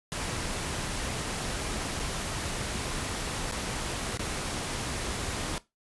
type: noise with dropouts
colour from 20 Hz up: pink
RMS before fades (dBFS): -33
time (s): 0.12-5.58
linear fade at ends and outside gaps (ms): 0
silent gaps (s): 1.994-1.998 / 3.513-3.522 / 4.173-4.194
effects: noise-tail reverb RT60 0.2 s tail -18 dB re dry + resampled to 24000 Hz